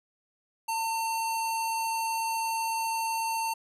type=tone with low-pass filter; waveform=square; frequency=903 Hz; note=A5; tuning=45 cents sharp; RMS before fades=-30 dBFS; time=0.68-3.54 s; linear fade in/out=10 ms; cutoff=11000 Hz; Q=2; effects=none